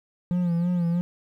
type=tone with vibrato; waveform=triangle; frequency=173.9 Hz; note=F3; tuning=7 cents flat; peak=-19 dBFS; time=0.31-1.01 s; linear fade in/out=0 ms; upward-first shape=sine; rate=3.1 Hz; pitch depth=53 cents each way; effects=10-bit